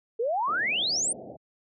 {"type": "exponential sweep", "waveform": "sine", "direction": "up", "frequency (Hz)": [434.2, 9430], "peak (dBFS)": -24, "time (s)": [0.19, 1.13], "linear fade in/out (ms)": 10}
{"type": "low-pass noise", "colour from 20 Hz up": "white", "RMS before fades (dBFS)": -42, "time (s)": [0.47, 1.37], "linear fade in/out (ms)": 10, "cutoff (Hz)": 750, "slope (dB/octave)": 96}
{"effects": ["high-pass 150 Hz 12 dB/octave"]}